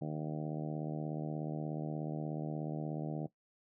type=harmonic tone; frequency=76.7 Hz; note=D#2; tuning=24 cents flat; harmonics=2 / 3 / 4 / 5 / 6 / 7 / 8 / 9 / 10; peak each=-38 / -44 / -43 / -49 / -49 / -50 / -49 / -51 / -53 dBFS; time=0.01-3.27 s; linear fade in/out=10 ms; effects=noise-tail reverb RT60 0.1 s tail -17 dB re dry